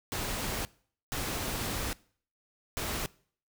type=noise bursts at uneven times; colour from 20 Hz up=pink; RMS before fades=-34 dBFS; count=3; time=0.12-0.65 / 1.12-1.93 / 2.77-3.06 s; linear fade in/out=0 ms; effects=noise-tail reverb RT60 0.5 s tail -22 dB re dry